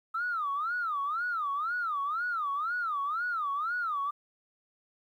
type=tone with vibrato; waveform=sine; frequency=1277 Hz; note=D#6; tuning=45 cents sharp; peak=-28 dBFS; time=0.14-4.11 s; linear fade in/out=10 ms; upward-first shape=sine; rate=2 Hz; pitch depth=240 cents each way; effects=tanh soft clip ceiling -24 dBFS + 11-bit